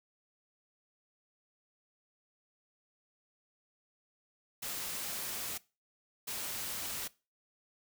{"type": "noise bursts at uneven times", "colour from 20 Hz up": "white", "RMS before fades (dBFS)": -39, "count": 2, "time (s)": [[4.62, 5.58], [6.27, 7.08]], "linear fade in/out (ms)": 10, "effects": ["noise-tail reverb RT60 0.3 s tail -21 dB re dry"]}